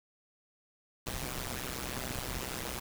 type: noise with amplitude modulation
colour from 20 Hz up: pink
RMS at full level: -34 dBFS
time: 1.06-2.8 s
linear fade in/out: 10 ms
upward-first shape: sine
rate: 127 Hz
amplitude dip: 100%
effects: none